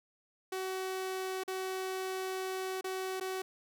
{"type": "tone with dropouts", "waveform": "sawtooth", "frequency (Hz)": 376.7, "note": "F#4", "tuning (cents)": 31, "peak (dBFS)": -31, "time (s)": [0.52, 3.42], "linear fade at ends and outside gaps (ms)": 5, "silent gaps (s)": [[1.436, 1.478], [2.811, 2.842], [3.2, 3.209]], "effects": ["12-bit"]}